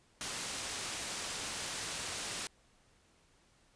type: low-pass noise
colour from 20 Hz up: white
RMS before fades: -40 dBFS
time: 0.21-2.47 s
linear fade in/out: 0 ms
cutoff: 8600 Hz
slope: 12 dB/octave
effects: pink hiss -68 dBFS RMS until 3.75 s + resampled to 22050 Hz